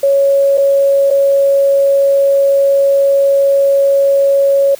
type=tone with dropouts; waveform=sine; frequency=554.4 Hz; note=C#5; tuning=in tune; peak=-7 dBFS; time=0.03-4.75 s; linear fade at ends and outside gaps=5 ms; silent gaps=0.575-0.579 / 1.104-1.109 s; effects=white hiss -37 dBFS RMS until 4.79 s